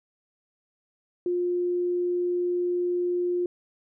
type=tone; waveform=sine; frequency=354.3 Hz; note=F4; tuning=25 cents sharp; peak=-23 dBFS; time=1.26-3.46 s; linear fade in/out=2 ms; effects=none